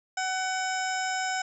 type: harmonic tone with a mistuned harmonic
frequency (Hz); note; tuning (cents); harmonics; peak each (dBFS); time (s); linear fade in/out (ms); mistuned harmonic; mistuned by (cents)
751; F#5; +26; 1 / 2 / 3 / 4 / 5 / 7 / 8 / 9 / 10; -30 / -32 / -38 / -43 / -46 / -38 / -49 / -40 / -42; 0.17-1.42; 5; 9; +48
effects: none